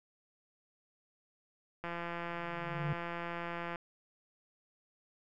click train, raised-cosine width 0.5 ms, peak -25 dBFS, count 329, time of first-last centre 1.84-3.758 s, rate 171 Hz
triangle tone with exponential growth, 149.4 Hz, D3, 30 cents sharp, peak -28 dBFS, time 2.24-2.93 s, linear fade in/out 2 ms, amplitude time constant 150 ms
effects none

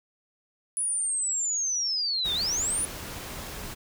sine linear two-way sweep, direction down then up, 9956 to 3497 to 9956 Hz, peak -25 dBFS, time 0.77-2.85 s, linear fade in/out 0 ms, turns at 2.34 s
pink noise, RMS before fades -38 dBFS, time 2.24-3.75 s, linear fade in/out 20 ms
effects none

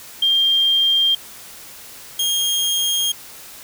sine / sawtooth tone pair in turn, 3193 / 3239 Hz, G7 / G#7, +31 / -44 cents, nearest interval unison, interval 25 cents, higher second, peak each -13 / -14 dBFS, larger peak first, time 0.22-1.15 / 2.19-3.12 s, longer neither, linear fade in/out 5 ms, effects white hiss -39 dBFS RMS until 3.63 s

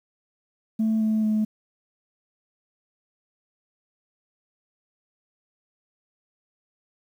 sine tone with pitch steps, 220.3 / 217.8 / 215.3 Hz, A3 / A3 / A3, +2 / -17 / -37 cents, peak -18 dBFS, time 0.79-1.45 s, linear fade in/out 10 ms, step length 220 ms, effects tanh soft clip ceiling -17 dBFS + 9-bit

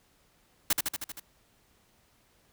white noise with echo, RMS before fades -24 dBFS, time 0.7-0.73 s, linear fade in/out 5 ms, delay 78 ms, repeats 6, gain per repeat -3 dB, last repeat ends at 1.198 s, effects pink hiss -66 dBFS RMS until 2.52 s

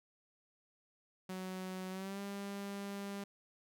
sawtooth tone with pitch glide, 186.3 to 199.67 Hz, F#3 to G3, +12 to +32 cents, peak -37 dBFS, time 1.29-3.24 s, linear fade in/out 5 ms, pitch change +120 cents, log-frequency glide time 1.9-2.2 s, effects none

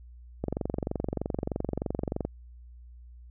click train, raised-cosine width 2 ms, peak -16 dBFS, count 43, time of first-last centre 0.44-2.25 s, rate 23.2 Hz, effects added 60 Hz sine -46 dBFS peak until 3.3 s

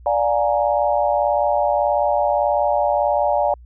sine chord, Bb dominant seventh, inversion first, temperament equal with one note detuned, 587.3 / 712.3 / 830.6 / 932.3 Hz, D5 / F5 / Ab5 / Bb5, 0 / +34 / 0 / 0 cents, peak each -19 / -21 / -21 / -25 dBFS, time 0.06-3.54 s, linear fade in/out 2 ms, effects added 60 Hz sine -40 dBFS peak until 3.65 s

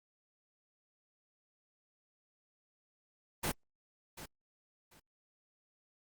pink noise with echo, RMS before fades -34 dBFS, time 3.43-3.52 s, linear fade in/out 10 ms, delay 740 ms, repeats 2, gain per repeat -14 dB, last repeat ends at 5 s, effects Opus 32 kbps

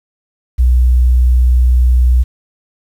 sine tone, 61.9 Hz, B1, 5 cents sharp, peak -6 dBFS, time 0.58-2.24 s, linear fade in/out 20 ms, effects 7-bit

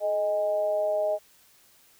sine tone with amplitude modulation, 622.3 Hz, D#5, in tune, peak -20 dBFS, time 0-1.19 s, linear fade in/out 50 ms, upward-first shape sine, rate 196 Hz, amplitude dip 65%, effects white hiss -59 dBFS RMS until 1.99 s

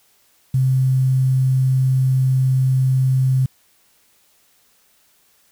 sine tone with quantisation, 130.81 Hz, C3, in tune, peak -13 dBFS, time 0.54-3.46 s, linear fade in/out 5 ms, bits 7, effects white hiss -58 dBFS RMS until 5.51 s

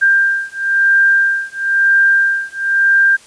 sine beating tone pair, 1589 / 1590 Hz, G6 / G6, +23 / +24 cents, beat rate 1 Hz, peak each -13 dBFS, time 0.01-3.17 s, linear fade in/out 20 ms, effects white hiss -43 dBFS RMS until 3.26 s + resampled to 22050 Hz

